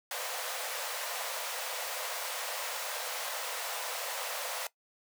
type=high-pass noise; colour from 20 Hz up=pink; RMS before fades=-37 dBFS; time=0.11-4.67 s; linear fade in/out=2 ms; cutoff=480 Hz; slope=96 dB/octave; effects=noise-tail reverb RT60 0.1 s tail -18 dB re dry